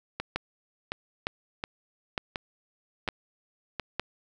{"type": "two click trains", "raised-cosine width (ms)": 0.3, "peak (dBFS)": [-15, -12], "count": [6, 5], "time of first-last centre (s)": [[0.2, 3.797], [0.36, 3.996]], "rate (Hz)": [1.39, 1.1], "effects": []}